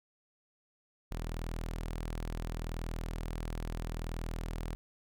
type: tone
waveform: sawtooth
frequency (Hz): 40.74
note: E1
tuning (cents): -20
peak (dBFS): -32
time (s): 1.11-4.75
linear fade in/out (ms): 0
effects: none